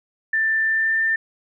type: tone with pitch glide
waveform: sine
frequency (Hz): 1776 to 1792.5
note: A6 to A6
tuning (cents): +16 to +32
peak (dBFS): -17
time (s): 0.33-1.16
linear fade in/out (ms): 5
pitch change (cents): +16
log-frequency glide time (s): 0.6-1.04
effects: none